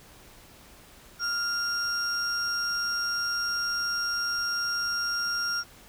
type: tone pair together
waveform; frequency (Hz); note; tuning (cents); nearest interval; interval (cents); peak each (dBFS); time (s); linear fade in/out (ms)
sine; 1400 / 5581; F6 / F8; +4 / -2; 2 octaves; 2394; -27; 1.19-5.64; 50
effects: tanh soft clip ceiling -23 dBFS + pink hiss -52 dBFS RMS until 5.88 s